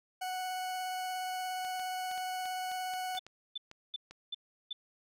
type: tone with vibrato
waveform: 40% pulse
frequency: 740 Hz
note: F#5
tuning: in tune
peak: -34 dBFS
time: 0.21-3.19 s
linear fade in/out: 10 ms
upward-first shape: sine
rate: 17 Hz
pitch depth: 8 cents each way
type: clicks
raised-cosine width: 0.2 ms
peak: -32 dBFS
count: 11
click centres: 1.649 / 1.796 / 2.114 / 2.178 / 2.456 / 2.716 / 2.937 / 3.151 / 3.266 / 3.714 / 4.11 s
type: tone bursts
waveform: sine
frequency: 3520 Hz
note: A7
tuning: in tune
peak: -35 dBFS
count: 5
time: 3.17-4.73 s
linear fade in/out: 5 ms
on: 24 ms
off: 360 ms
effects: none